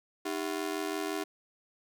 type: ring-modulated tone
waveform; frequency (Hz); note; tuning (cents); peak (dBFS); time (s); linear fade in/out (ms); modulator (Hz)
sawtooth; 352; F4; +14; -25; 0.25-1.24; 10; 42.9
effects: none